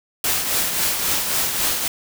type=noise with tremolo; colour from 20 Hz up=white; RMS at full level=-19 dBFS; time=0.24-1.88 s; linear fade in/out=2 ms; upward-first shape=triangle; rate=3.7 Hz; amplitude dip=50%; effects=none